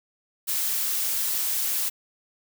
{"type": "noise", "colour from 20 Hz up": "blue", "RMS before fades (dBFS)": -26, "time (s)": [0.47, 1.9], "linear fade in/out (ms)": 20, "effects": []}